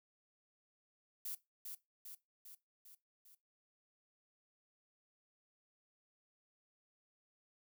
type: noise with echo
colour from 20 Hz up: violet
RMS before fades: -43 dBFS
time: 1.25-1.35 s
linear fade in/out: 5 ms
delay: 400 ms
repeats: 5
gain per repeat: -4 dB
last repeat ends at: 3.35 s
effects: noise-tail reverb RT60 0.2 s tail -18 dB re dry